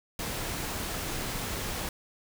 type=noise; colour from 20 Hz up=pink; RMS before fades=-34 dBFS; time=0.19-1.89 s; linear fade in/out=2 ms; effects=none